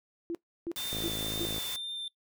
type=tone bursts; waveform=sine; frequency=338.5 Hz; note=E4; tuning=46 cents sharp; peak=-31 dBFS; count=4; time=0.3-1.452 s; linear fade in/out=0 ms; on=48 ms; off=320 ms
type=noise; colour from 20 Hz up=white; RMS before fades=-39 dBFS; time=0.76-1.76 s; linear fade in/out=0 ms
type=tone with vibrato; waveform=triangle; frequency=3576 Hz; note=A7; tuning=27 cents sharp; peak=-34 dBFS; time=0.77-2.08 s; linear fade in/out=2 ms; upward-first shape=triangle; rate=2 Hz; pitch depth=17 cents each way
type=click train; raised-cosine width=2 ms; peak=-25 dBFS; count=36; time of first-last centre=0.93-1.582 s; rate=53.7 Hz
effects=noise-tail reverb RT60 0.1 s tail -19 dB re dry